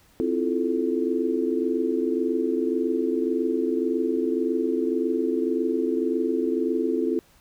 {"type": "chord", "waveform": "sine", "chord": "F major seventh", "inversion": "second", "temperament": "just", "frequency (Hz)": [261.9, 327.4, 349.2, 436.5], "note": ["C4", "E4", "F4", "A4"], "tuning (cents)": [2, -12, 0, -14], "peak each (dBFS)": -27, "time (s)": [0.2, 7.19], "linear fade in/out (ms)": 0, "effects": ["pink hiss -58 dBFS RMS until 7.4 s"]}